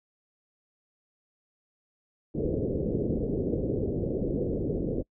white low-pass noise, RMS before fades -29 dBFS, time 2.34-5.03 s, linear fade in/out 20 ms, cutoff 500 Hz, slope 48 dB/octave, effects noise-tail reverb RT60 0.1 s tail -25 dB re dry

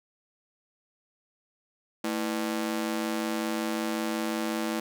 sawtooth ring-modulated tone, 274.9 Hz, C#4, 14 cents flat, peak -21 dBFS, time 2.04-4.8 s, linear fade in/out 5 ms, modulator 52.7 Hz, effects none

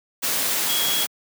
sine tone in noise, 3322 Hz, G#7, in tune, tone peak -24 dBFS, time 0.68-1.05 s, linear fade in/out 20 ms, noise white, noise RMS -23 dBFS, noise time 0.22-1.07 s, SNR -4 dB, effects high-pass 150 Hz 12 dB/octave

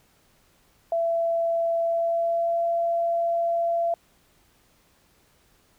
sine tone with pitch glide, 670 to 678.6 Hz, E5 to F5, +28 to -50 cents, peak -21 dBFS, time 0.92-3.94 s, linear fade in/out 2 ms, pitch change +22 cents, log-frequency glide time 1.81-2.64 s, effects pink hiss -62 dBFS RMS until 5.78 s

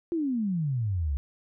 sine exponential sweep, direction down, 350 to 65.41 Hz, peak -25 dBFS, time 0.12-1.17 s, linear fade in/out 0 ms, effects none

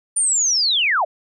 sine linear sweep, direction down, 9300 to 554.4 Hz, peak -15 dBFS, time 0.16-1.05 s, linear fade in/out 10 ms, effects none

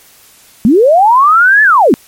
sine linear two-way sweep, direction up then down, 196.9 to 1760 to 196.9 Hz, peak -3 dBFS, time 0.65-1.94 s, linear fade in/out 0 ms, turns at 1.63 s, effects white hiss -42 dBFS RMS until 2.07 s + MP3 64 kbps

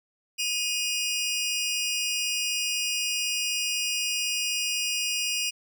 20% pulse tone pair together, 2489 / 2850 Hz, D#7 / F7, 0 / +34 cents, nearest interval major second, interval 234 cents, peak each -24 dBFS, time 0.38-5.51 s, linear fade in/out 20 ms, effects none

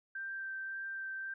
sine tone with vibrato, 1568 Hz, G6, in tune, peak -38 dBFS, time 0.15-1.34 s, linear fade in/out 5 ms, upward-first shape sine, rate 1.8 Hz, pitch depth 10 cents each way, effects none

